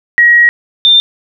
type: tone pair in turn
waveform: sine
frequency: 1900 / 3593 Hz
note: A#6 / A7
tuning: +33 / +36 cents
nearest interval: major seventh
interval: 1103 cents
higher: second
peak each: -3 dBFS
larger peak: neither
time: 0.18-0.49 / 0.85-1 s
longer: first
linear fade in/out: 0 ms
effects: none